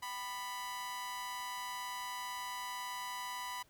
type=tone with amplitude modulation; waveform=sawtooth; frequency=990 Hz; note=B5; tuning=4 cents sharp; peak=-33 dBFS; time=0.02-3.63 s; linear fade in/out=10 ms; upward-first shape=sine; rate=218 Hz; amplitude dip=65%; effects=pink hiss -68 dBFS RMS until 3.69 s